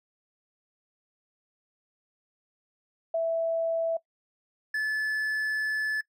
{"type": "tone pair in turn", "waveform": ["sine", "triangle"], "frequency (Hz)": [659.3, 1731.4], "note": ["E5", "A6"], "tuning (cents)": [0, -28], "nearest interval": "octave + perfect fourth", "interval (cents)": 1672, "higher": "second", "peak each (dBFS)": -24, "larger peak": "neither", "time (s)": [[3.14, 3.97], [4.74, 6.01]], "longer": "second", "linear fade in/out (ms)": 5, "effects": ["noise-tail reverb RT60 0.1 s tail -21 dB re dry"]}